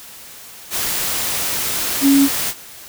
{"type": "tone in noise", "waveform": "sine", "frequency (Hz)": 277.2, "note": "C#4", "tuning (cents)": 0, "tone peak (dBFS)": -9, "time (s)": [2.01, 2.29], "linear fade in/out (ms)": 50, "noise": "white", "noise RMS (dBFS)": -21, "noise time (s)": [0.7, 2.54], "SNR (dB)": 9, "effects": ["white hiss -38 dBFS RMS until 2.88 s"]}